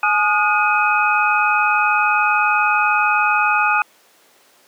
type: tone cluster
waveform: sine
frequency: 843 / 1234 / 1441 / 2518 Hz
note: G#5 / D#6 / F#6 / D#7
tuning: +26 / -15 / -46 / +20 cents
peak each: -19 dBFS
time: 0.03-3.82 s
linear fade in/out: 2 ms
effects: pink hiss -52 dBFS RMS until 4.67 s + high-pass 400 Hz 12 dB/octave